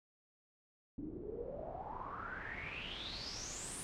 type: noise with low-pass filter sweep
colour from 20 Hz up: pink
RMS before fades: -45 dBFS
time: 0.98-3.83 s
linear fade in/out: 0 ms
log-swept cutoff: 280 to 9800 Hz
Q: 9
effects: none